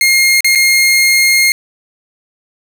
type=tone with dropouts; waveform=sawtooth; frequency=2135 Hz; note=C7; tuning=34 cents sharp; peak=-4 dBFS; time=0.01-1.52 s; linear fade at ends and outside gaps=1 ms; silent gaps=0.406-0.445 / 0.551-0.556 s; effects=none